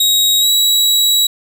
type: tone with pitch glide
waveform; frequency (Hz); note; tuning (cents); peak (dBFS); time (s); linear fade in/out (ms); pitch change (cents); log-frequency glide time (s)
sawtooth; 3800 to 3887; A#7 to B7; +33 to -28; -7; 0-1.27; 5; +39; 0.4-0.48
effects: none